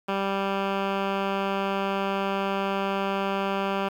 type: tone with low-pass filter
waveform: 10% pulse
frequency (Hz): 196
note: G3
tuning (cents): 0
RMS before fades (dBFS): -27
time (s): 0.08-3.89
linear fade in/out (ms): 10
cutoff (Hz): 2400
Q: 1.4
effects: 8-bit